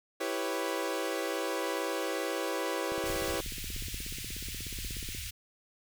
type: chord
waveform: sawtooth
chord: C# half-diminished seventh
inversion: first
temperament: equal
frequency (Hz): 329.6 / 392 / 493.9 / 554.4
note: E4 / G4 / B4 / C#5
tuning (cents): 0 / 0 / 0 / 0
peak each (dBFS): -33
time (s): 0.2-3.41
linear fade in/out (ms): 10
type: click train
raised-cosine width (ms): 3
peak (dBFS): -31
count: 38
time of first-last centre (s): 2.92-5.149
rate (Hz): 16.6
type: band-stop noise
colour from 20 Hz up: pink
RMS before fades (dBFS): -39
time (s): 3.05-5.31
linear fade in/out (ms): 10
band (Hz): 110 to 2200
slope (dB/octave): 24
effects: none